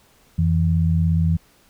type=tone pair together; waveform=sine; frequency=86.88 / 164 Hz; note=F2 / E3; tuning=-8 / -9 cents; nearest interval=major seventh; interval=1099 cents; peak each=-18 dBFS; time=0.38-1.37 s; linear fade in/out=10 ms; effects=pink hiss -56 dBFS RMS until 1.69 s